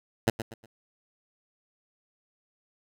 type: tone with echo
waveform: 10% pulse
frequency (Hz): 114.4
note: A#2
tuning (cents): -32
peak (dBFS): -12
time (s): 0.27-0.3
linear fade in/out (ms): 5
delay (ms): 120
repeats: 3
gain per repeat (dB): -10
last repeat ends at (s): 0.66
effects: none